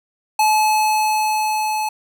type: tone with level ramp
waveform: square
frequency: 860 Hz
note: A5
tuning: 40 cents flat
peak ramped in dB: -13 to -20 dBFS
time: 0.39-1.89 s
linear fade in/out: 5 ms
effects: none